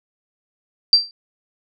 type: tone with exponential decay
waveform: sine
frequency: 4699 Hz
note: D8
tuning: in tune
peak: -4 dBFS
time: 0.93-1.11 s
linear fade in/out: 1 ms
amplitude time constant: 38 ms
effects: none